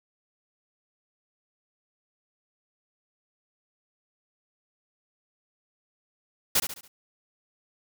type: noise with echo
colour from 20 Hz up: white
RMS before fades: -22 dBFS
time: 6.55-6.6 s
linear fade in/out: 5 ms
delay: 70 ms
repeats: 4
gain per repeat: -8 dB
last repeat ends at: 6.88 s
effects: none